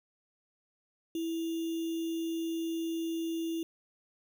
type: tone with sample-and-hold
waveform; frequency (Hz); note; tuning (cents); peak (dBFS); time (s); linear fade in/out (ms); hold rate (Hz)
sine; 329.6; E4; 0; -31; 1.15-3.63; 2; 3150
effects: none